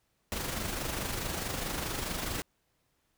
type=noise with amplitude modulation; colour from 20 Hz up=pink; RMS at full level=-33 dBFS; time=0.32-2.42 s; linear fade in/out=0 ms; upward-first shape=sine; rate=24.7 Hz; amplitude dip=45%; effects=pink hiss -75 dBFS RMS until 3.17 s